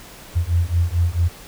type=beating tone pair; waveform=sine; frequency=83.8 / 88.3 Hz; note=E2 / F2; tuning=+29 / +20 cents; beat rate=4.5 Hz; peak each=-19 dBFS; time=0.35-1.29 s; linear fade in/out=20 ms; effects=pink hiss -41 dBFS RMS until 1.47 s